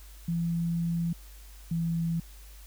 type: tone pair in turn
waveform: sine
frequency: 168.8 / 166.67 Hz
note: E3 / E3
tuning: +41 / +19 cents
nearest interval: unison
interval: 22 cents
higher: first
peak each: -26 dBFS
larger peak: neither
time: 0.28-1.13 / 1.71-2.2 s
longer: first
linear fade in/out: 5 ms
effects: added 50 Hz sine -46 dBFS peak until 2.66 s + white hiss -55 dBFS RMS until 2.66 s